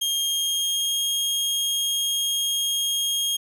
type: tone with pitch glide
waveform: sawtooth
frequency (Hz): 3224 to 3250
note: G7 to G#7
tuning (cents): +48 to -38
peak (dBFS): -19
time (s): 0.01-3.37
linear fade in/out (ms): 10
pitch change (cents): +14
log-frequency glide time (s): 0.2-1
effects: none